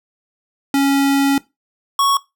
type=tone pair in turn; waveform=square; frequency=277.2 / 1108.8 Hz; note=C#4 / C#6; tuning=0 / 0 cents; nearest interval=2 octaves; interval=2400 cents; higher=second; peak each=-13 dBFS; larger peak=neither; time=0.74-1.38 / 1.99-2.17 s; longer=first; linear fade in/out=2 ms; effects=noise-tail reverb RT60 0.2 s tail -19 dB re dry